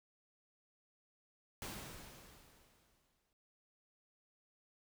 pink noise with exponential decay, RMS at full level -44 dBFS, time 1.62-3.33 s, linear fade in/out 1 ms, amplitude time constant 370 ms, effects none

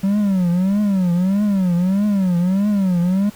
triangle tone with vibrato, 190.1 Hz, F#3, 47 cents sharp, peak -12 dBFS, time 0.03-3.3 s, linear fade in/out 10 ms, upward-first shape triangle, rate 1.6 Hz, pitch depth 190 cents each way, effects pink hiss -43 dBFS RMS until 3.35 s

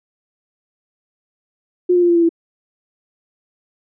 sine tone with pitch steps, 358.6 / 353.5 / 348.4 / 343.4 / 338.5 / 333.6 Hz, F4 / F4 / F4 / F4 / E4 / E4, +46 / +21 / -4 / -29 / +46 / +21 cents, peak -10 dBFS, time 1.89-2.292 s, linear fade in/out 10 ms, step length 67 ms, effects none

